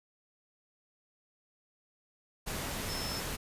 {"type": "tone in noise", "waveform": "sine", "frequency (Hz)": 5274, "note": "E8", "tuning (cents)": 0, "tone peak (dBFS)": -39, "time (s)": [2.88, 3.21], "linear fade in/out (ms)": 20, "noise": "pink", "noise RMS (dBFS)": -37, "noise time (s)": [2.46, 3.37], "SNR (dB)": -5, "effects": ["resampled to 32000 Hz"]}